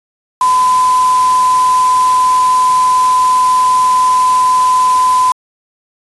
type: tone in noise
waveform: sine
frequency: 1012 Hz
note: B5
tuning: 42 cents sharp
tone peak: -7 dBFS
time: 0.41-5.32 s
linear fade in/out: 2 ms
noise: white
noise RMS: -24 dBFS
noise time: 0.41-5.32 s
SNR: +14 dB
effects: resampled to 24000 Hz